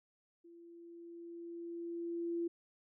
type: tone with level ramp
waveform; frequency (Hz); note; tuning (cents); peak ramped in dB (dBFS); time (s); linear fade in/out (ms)
sine; 340; F4; -46; -55 to -33; 0.44-2.48; 10
effects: none